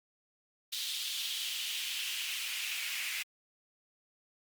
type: noise with high-pass filter sweep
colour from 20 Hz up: pink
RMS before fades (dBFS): -37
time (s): 0.72-3.23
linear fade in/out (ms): 10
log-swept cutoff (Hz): 3600 to 2300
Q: 3.2
effects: Opus 48 kbps